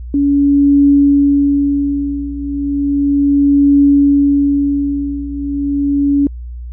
sine tone with tremolo, 283 Hz, C#4, 36 cents sharp, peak -5 dBFS, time 0.14-6.27 s, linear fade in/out 2 ms, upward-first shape triangle, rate 0.34 Hz, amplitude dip 85%, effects added 60 Hz sine -24 dBFS peak until 6.72 s

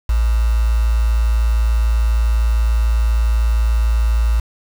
sine tone with quantisation, 56.5 Hz, A1, 47 cents sharp, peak -12 dBFS, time 0.09-4.4 s, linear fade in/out 5 ms, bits 5, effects none

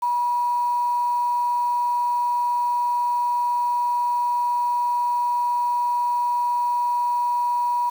sine tone with quantisation, 967 Hz, B5, 37 cents flat, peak -19 dBFS, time 0.02-7.9 s, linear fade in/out 10 ms, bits 7, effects none

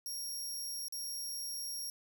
20% pulse tone with dropouts, 5588 Hz, F8, in tune, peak -33 dBFS, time 0.06-1.9 s, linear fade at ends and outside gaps 1 ms, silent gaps 0.883-0.924 s, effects none

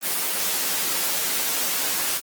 white noise with comb filter, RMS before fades -24 dBFS, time 0.01-2.21 s, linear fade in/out 50 ms, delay 11 ms, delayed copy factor +0.55, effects high-pass 200 Hz 12 dB/octave + Opus 24 kbps

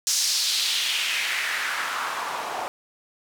white noise with band-pass filter sweep, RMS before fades -26 dBFS, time 0.07-2.68 s, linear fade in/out 0 ms, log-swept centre 6000 to 700 Hz, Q 2.2, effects none

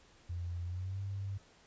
sine tone with pitch glide, 87 to 98.22 Hz, F2 to G2, -6 to +4 cents, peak -36 dBFS, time 0.29-1.38 s, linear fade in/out 10 ms, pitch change +210 cents, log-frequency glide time 0.64-1.01 s, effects pink hiss -63 dBFS RMS until 1.66 s + resampled to 16000 Hz

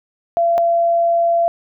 sine tone pair in turn, 680 / 680 Hz, F5 / F5, -46 / -46 cents, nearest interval unison, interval 0 cents, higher neither, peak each -12 dBFS, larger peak neither, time 0.37-0.58 / 0.58-1.48 s, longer second, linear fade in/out 0 ms, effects none

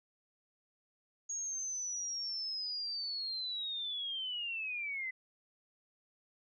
sine linear sweep, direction down, 6645 to 2011 Hz, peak -36 dBFS, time 1.29-5.11 s, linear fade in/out 10 ms, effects none

